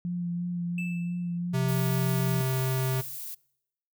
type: tone with vibrato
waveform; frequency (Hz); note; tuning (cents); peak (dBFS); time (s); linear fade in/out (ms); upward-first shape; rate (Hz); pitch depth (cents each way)
sine; 174.61; F3; 0; -28; 0.05-2.41; 0; sine; 2.9; 18
type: tone with exponential decay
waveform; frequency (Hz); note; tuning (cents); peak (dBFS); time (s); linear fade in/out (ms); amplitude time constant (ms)
triangle; 2637; E7; 0; -31; 0.78-1.38; 2; 130
type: tone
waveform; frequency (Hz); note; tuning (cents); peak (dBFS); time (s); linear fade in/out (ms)
square; 130.81; C3; 0; -26; 1.53-3.02; 20
type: noise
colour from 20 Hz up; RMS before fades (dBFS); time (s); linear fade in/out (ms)
violet; -38; 1.68-3.35; 10
effects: noise-tail reverb RT60 0.8 s tail -25 dB re dry